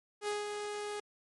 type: tone with ADSR envelope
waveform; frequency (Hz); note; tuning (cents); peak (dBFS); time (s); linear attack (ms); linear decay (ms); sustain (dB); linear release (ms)
sawtooth; 415.3; G#4; 0; -28; 0.21-1; 68; 180; -5; 5
effects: MP3 48 kbps